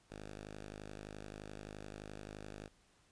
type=tone; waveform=5% pulse; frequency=51.6 Hz; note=G#1; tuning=10 cents flat; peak=-36 dBFS; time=0.1-2.68 s; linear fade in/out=5 ms; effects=pink hiss -70 dBFS RMS until 3.11 s + resampled to 22050 Hz